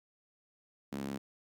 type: tone with high-pass filter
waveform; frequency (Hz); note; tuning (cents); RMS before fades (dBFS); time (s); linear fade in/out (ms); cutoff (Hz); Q
sawtooth; 69.1; C#2; -5; -39; 0.92-1.18; 10; 220; 2.7
effects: none